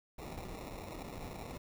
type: noise with sample-and-hold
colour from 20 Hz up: pink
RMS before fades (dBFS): -45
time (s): 0.18-1.58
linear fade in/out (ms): 5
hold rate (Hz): 1575
effects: none